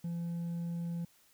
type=tone with hard clipping; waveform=sine; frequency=170.3 Hz; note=F3; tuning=43 cents flat; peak=-35 dBFS; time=0.04-1.05 s; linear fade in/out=5 ms; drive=2 dB; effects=white hiss -66 dBFS RMS until 1.33 s